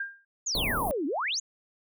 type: tone with exponential decay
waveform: sine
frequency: 1600 Hz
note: G6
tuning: 35 cents sharp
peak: -27 dBFS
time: 0-0.25 s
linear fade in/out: 5 ms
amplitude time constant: 54 ms
type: exponential two-way sweep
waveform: sine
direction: down then up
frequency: 7150 to 261.6 to 7150 Hz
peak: -27 dBFS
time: 0.46-1.4 s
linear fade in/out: 10 ms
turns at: 1.06 s
type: band-stop noise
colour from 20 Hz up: pink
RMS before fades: -32 dBFS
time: 0.55-0.91 s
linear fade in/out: 0 ms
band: 1100 to 9400 Hz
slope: 96 dB/octave
effects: none